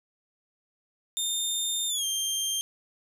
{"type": "tone with pitch glide", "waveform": "20% pulse", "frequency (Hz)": [3628, 3177], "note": ["A#7", "G7"], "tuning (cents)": [-48, 23], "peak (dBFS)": -21, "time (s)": [1.17, 2.61], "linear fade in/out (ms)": 0, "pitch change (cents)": -229, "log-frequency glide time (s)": [1.88, 2.05], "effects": []}